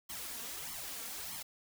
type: noise with flanger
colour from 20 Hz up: white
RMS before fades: -43 dBFS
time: 0.09-1.43 s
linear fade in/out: 10 ms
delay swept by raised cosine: 0.93 to 4.43 ms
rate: 1.6 Hz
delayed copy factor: +0.85
effects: none